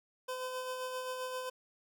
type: tone with tremolo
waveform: 25% pulse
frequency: 510 Hz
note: C5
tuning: 44 cents flat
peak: -32 dBFS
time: 0.28-1.5 s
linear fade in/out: 10 ms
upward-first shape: sine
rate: 7.6 Hz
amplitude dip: 35%
effects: none